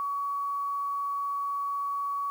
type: tone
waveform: sine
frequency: 1129 Hz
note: C#6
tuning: 31 cents sharp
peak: -28 dBFS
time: 0-2.3 s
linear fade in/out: 0 ms
effects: 9-bit